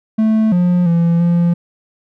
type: tone with pitch steps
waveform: triangle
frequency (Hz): 219.1 / 177.6 / 169.1 / 172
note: A3 / F3 / E3 / F3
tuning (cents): -7 / +29 / +44 / -26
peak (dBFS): -8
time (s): 0.18-1.54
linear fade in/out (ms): 10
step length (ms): 340
effects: none